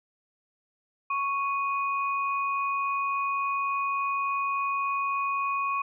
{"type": "tone pair together", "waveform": "sine", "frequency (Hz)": [1107.5, 2489], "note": ["C#6", "D#7"], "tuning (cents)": [-2, 0], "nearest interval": "octave + major second", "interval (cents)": 1402, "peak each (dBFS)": [-26, -33], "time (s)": [1.1, 5.82], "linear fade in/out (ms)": 5, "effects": []}